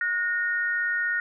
sine tone pair together, 1450.9 / 1848 Hz, F#6 / A#6, -34 / -16 cents, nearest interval major third, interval 418 cents, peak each -26 dBFS, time 0.01-1.2 s, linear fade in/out 2 ms, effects none

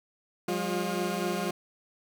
20% pulse tone cluster, 178.8 / 203 / 353.7 Hz, F3 / G#3 / F4, +41 / -39 / +22 cents, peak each -28 dBFS, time 0.48-1.51 s, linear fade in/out 5 ms, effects none

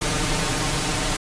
pink noise with comb filter, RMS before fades -23 dBFS, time 0.01-1.17 s, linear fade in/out 10 ms, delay 6.6 ms, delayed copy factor +0.95, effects resampled to 22050 Hz

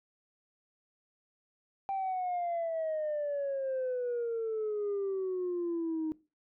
sine exponential sweep, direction down, 787 to 311.1 Hz, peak -29 dBFS, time 1.89-6.12 s, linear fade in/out 0 ms, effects noise-tail reverb RT60 0.3 s tail -21 dB re dry + tanh soft clip ceiling -28 dBFS

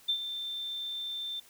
sine tone with ADSR envelope, 3566 Hz, A7, 22 cents sharp, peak -24 dBFS, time 0.08-1.4 s, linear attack 14 ms, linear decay 79 ms, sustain -10 dB, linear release 6 ms, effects white hiss -58 dBFS RMS until 1.49 s

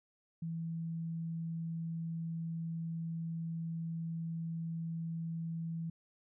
sine tone, 164.81 Hz, E3, in tune, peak -36 dBFS, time 0.42-5.9 s, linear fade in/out 5 ms, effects none

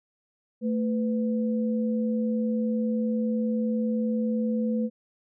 sine tone pair together, 222.5 / 499.5 Hz, A3 / B4, +20 / +20 cents, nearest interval octave + major second, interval 1400 cents, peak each -24 / -31 dBFS, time 0.61-4.9 s, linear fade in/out 50 ms, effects none

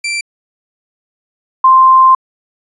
sawtooth / sine tone pair in turn, 2349 / 1046.4 Hz, D7 / C6, 0 / 0 cents, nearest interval octave + major second, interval 1400 cents, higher first, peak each -12 / -3 dBFS, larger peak second, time 0.04-0.21 / 1.64-2.15 s, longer second, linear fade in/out 5 ms, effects resampled to 24000 Hz

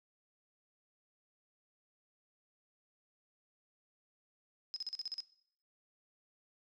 sine tone bursts, 5090 Hz, D#8, 39 cents sharp, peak -36 dBFS, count 8, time 4.74-5.204 s, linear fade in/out 0 ms, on 23 ms, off 40 ms, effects noise-tail reverb RT60 0.6 s tail -18 dB re dry

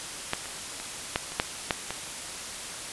clicks, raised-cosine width 0.3 ms, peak -9 / -22 / -22 / -8 / -22 / -6 / -7 / -14 dBFS, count 8, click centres 0.334 / 0.457 / 0.8 / 1.159 / 1.32 / 1.399 / 1.708 / 1.906 s, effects white hiss -37 dBFS RMS until 2.92 s + resampled to 24000 Hz

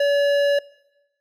sine tone with hard clipping, 570 Hz, C#5, 48 cents sharp, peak -18 dBFS, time 0-0.59 s, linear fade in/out 5 ms, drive 13 dB, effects noise-tail reverb RT60 1.0 s tail -22 dB re dry

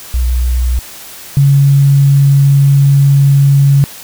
sine tone pair in turn, 61.5 / 139.43 Hz, B1 / C#3, -7 / +10 cents, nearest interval octave + major second, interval 1417 cents, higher second, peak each -9 / -4 dBFS, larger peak second, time 0.14-0.79 / 1.37-3.84 s, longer second, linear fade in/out 0 ms, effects white hiss -31 dBFS RMS until 4.03 s

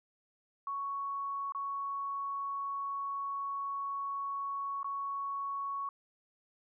sine tone with dropouts, 1112 Hz, C#6, 5 cents sharp, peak -34 dBFS, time 0.67-5.89 s, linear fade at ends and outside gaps 2 ms, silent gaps 1.522-1.548 / 4.831-4.844 s, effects none

